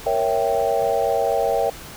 sine chord, A# diminished seventh, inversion none, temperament equal, 466.2 / 554.4 / 659.3 / 784 Hz, A#4 / C#5 / E5 / G5, 0 / 0 / 0 / 0 cents, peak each -23 dBFS, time 0.06-1.7 s, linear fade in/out 5 ms, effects pink hiss -38 dBFS RMS until 1.96 s

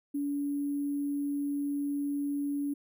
sine tone with sample-and-hold, 285.4 Hz, D4, 49 cents flat, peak -29 dBFS, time 0.14-2.74 s, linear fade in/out 10 ms, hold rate 11025 Hz, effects none

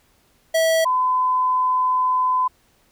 square / sine tone pair in turn, 650 / 1014.3 Hz, E5 / B5, -24 / +46 cents, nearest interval minor sixth, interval 770 cents, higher second, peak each -16 dBFS, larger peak neither, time 0.54-0.85 / 0.85-2.48 s, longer second, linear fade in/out 10 ms, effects pink hiss -60 dBFS RMS until 2.91 s

